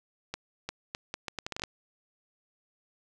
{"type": "accelerating click train", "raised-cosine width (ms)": 0.2, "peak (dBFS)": -17, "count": 12, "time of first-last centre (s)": [0.34, 1.637], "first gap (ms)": 350, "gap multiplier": 0.74, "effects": []}